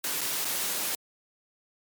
white noise with dropouts, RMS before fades -30 dBFS, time 0.04-0.95 s, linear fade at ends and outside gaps 1 ms, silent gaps 0.209-0.214 / 0.447-0.452 s, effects high-pass 150 Hz 12 dB/octave + MP3 96 kbps

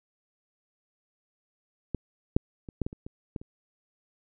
clicks, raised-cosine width 3 ms, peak -16 / -7 / -27 / -14 / -18 / -28 / -26 / -20 / -30 dBFS, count 9, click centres 1.947 / 2.365 / 2.688 / 2.817 / 2.865 / 2.929 / 3.065 / 3.362 / 3.415 s, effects none

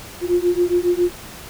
sine beating tone pair, 349.2 / 356.5 Hz, F4 / F4, 0 / +36 cents, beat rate 7.3 Hz, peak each -18 dBFS, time 0.21-1.12 s, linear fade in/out 50 ms, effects pink hiss -37 dBFS RMS until 1.49 s

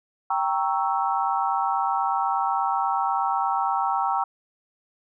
sine chord, G diminished seventh, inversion none, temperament equal, 784 / 932.3 / 1108.7 / 1318.5 Hz, G5 / Bb5 / Db6 / Fb6, 0 / 0 / 0 / 0 cents, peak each -25 / -26 / -29 / -28 dBFS, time 0.3-4.24 s, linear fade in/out 5 ms, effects none

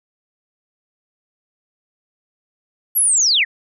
sine linear sweep, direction down, 11840 to 1700 Hz, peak -12 dBFS, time 2.95-3.45 s, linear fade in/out 20 ms, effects none

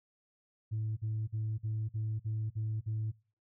sine tone bursts, 109.2 Hz, A2, 13 cents flat, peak -30 dBFS, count 8, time 0.71-3.119 s, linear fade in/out 20 ms, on 260 ms, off 47 ms, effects noise-tail reverb RT60 0.4 s tail -25 dB re dry + tanh soft clip ceiling -29 dBFS

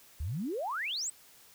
sine exponential sweep, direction up, 65.41 to 8510 Hz, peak -32 dBFS, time 0.2-1.1 s, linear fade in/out 5 ms, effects white hiss -58 dBFS RMS until 1.54 s

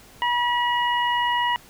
harmonic tone, 966 Hz, B5, 39 cents flat, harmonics 1 / 2 / 3, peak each -21 / -26 / -28 dBFS, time 0.22-1.56 s, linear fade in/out 0 ms, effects pink hiss -49 dBFS RMS until 1.69 s

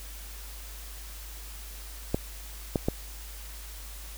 clicks, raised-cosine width 2 ms, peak -11 dBFS, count 3, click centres 2.145 / 2.758 / 2.885 s, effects added 51 Hz sine -41 dBFS peak until 4.17 s + white hiss -46 dBFS RMS until 4.17 s

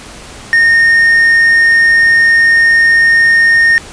triangle tone, 1839 Hz, A#6, 24 cents flat, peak -3 dBFS, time 0.53-3.78 s, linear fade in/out 0 ms, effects pink hiss -31 dBFS RMS until 3.92 s + resampled to 22050 Hz

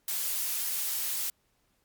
blue noise, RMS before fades -31 dBFS, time 0.08-1.3 s, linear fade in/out 2 ms, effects pink hiss -72 dBFS RMS until 1.84 s + MP3 96 kbps

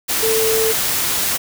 sine tone in noise, 444.2 Hz, A4, 16 cents sharp, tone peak -16 dBFS, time 0.22-0.73 s, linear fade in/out 20 ms, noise white, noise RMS -19 dBFS, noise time 0.08-1.38 s, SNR 0 dB, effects none

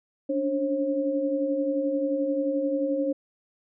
sine tone cluster, 280.1 / 291.5 / 539 Hz, C#4 / D4 / C#5, +18 / -13 / -49 cents, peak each -33 / -27 / -26 dBFS, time 0.29-3.13 s, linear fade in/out 10 ms, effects none

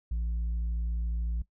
triangle tone with tanh clipping, 57 Hz, A#1, 38 cents flat, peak -29 dBFS, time 0.11-1.42 s, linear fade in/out 5 ms, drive 8 dB, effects noise-tail reverb RT60 0.1 s tail -17 dB re dry

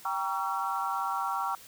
sine chord, G diminished seventh, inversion none, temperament just, 784 / 940.8 / 1128.9 / 1354.7 Hz, G5 / Bb5 / Db6 / Fb6, 0 / +16 / +31 / +47 cents, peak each -34 dBFS, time 0.05-1.55 s, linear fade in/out 2 ms, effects white hiss -51 dBFS RMS until 1.67 s

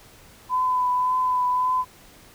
sine tone with vibrato, 1005 Hz, B5, 30 cents sharp, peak -19 dBFS, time 0.49-1.85 s, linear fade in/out 50 ms, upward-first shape triangle, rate 1.8 Hz, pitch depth 22 cents each way, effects pink hiss -50 dBFS RMS until 2.34 s

